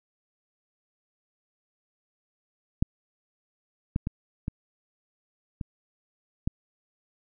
clicks, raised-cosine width 5 ms, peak -9 / -13 / -16 / -17 / -20 / -13 dBFS, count 6, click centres 2.825 / 3.961 / 4.071 / 4.481 / 5.612 / 6.475 s, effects none

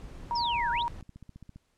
brown noise, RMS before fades -43 dBFS, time 0-1.01 s, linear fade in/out 0 ms
sine tone, 946 Hz, A#5, 25 cents sharp, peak -27 dBFS, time 0.31-0.88 s, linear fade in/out 0 ms
sine exponential two-way sweep, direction down then up, 5530 to 1397 to 4133 Hz, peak -31 dBFS, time 0.35-0.83 s, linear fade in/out 10 ms, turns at 0.71 s
click train, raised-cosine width 5 ms, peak -34 dBFS, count 10, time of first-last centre 0.96-1.56 s, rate 15 Hz
effects pink hiss -73 dBFS RMS until 1.77 s + low-pass 10000 Hz 12 dB/octave

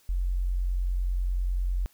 sine tone, 45 Hz, F#1, 47 cents flat, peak -24 dBFS, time 0.09-1.86 s, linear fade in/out 0 ms, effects white hiss -62 dBFS RMS until 1.93 s

